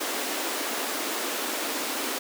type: high-pass noise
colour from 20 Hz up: pink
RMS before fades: -30 dBFS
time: 0-2.19 s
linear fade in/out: 10 ms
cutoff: 250 Hz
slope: 48 dB/octave
effects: none